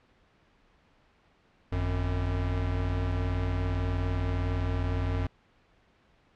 square tone pair together, 50.74 / 90.4 Hz, G#1 / F#2, -40 / -40 cents, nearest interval minor seventh, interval 1000 cents, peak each -32 / -29 dBFS, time 1.72-5.27 s, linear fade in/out 5 ms, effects pink hiss -64 dBFS RMS until 6.35 s + low-pass 3000 Hz 12 dB/octave

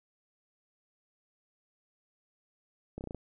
slowing click train, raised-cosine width 2 ms, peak -26 dBFS, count 6, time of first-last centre 2.98-3.147 s, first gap 29 ms, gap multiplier 1.07, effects none

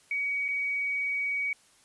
sine tone with dropouts, 2259 Hz, C#7, 32 cents sharp, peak -27 dBFS, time 0.11-1.53 s, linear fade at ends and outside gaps 2 ms, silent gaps 0.482-0.486 s, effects white hiss -61 dBFS RMS until 1.84 s + resampled to 24000 Hz

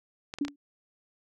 clicks, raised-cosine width 0.2 ms, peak -20 dBFS, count 4, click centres 0.339 / 0.386 / 0.45 / 0.482 s
sine tone with exponential decay, 286 Hz, D4, 46 cents flat, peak -22 dBFS, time 0.41-0.56 s, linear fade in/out 5 ms, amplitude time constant 31 ms
effects none

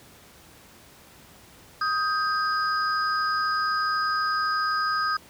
sine tone cluster, 1252 / 1584 / 4967 Hz, D#6 / G6 / D#8, +10 / +18 / -4 cents, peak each -24 / -28 / -33 dBFS, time 1.81-5.17 s, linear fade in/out 5 ms, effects pink hiss -51 dBFS RMS until 5.29 s + high-pass 60 Hz 12 dB/octave

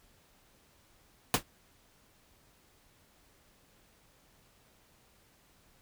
pink noise with exponential decay, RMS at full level -20 dBFS, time 1.34-1.43 s, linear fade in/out 1 ms, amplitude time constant 19 ms, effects pink hiss -65 dBFS RMS until 5.81 s

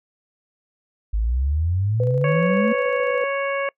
sine exponential sweep, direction up, 50.7 to 229.1 Hz, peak -18 dBFS, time 1.13-2.73 s, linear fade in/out 10 ms
sine tone with tremolo, 500 Hz, B4, 21 cents sharp, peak -20 dBFS, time 2-3.24 s, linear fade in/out 2 ms, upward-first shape square, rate 14 Hz, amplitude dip 30%
harmonic tone, 554.4 Hz, C#5, in tune, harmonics 1 / 2 / 3 / 4 / 5, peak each -23 / -28 / -30 / -29 / -36 dBFS, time 2.24-3.69 s, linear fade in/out 2 ms
effects noise-tail reverb RT60 0.1 s tail -25 dB re dry

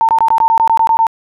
sine tone bursts, 902 Hz, A5, 43 cents sharp, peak -7 dBFS, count 11, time 0.01-1.068 s, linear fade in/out 0 ms, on 78 ms, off 20 ms, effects none

